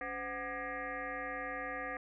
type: tone with frequency modulation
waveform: sine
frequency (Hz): 1202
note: D6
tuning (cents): +40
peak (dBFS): -37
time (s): 0.01-1.97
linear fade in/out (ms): 2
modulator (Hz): 230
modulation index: 3.8
effects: none